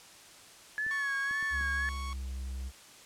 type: tone with vibrato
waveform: sine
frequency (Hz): 1696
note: G#6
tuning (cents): +36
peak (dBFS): -30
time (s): 0.78-1.89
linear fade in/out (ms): 0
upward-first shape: sine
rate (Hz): 1.9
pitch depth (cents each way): 67
type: clicks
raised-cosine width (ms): 3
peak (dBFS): -38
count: 4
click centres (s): 0.865 / 1.311 / 1.427 / 1.61
type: tone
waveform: sawtooth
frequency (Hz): 1108.7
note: C#6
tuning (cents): 0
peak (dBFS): -36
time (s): 0.91-2.13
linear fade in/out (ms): 0
type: tone with pitch glide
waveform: triangle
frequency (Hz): 69.3 to 65.03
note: C#2 to C2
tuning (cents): 0 to -10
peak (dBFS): -33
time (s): 1.5-2.72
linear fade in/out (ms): 50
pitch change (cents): -110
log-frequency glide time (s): 1.75-2.27
effects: white hiss -53 dBFS RMS until 3.05 s + low-pass 9000 Hz 12 dB/octave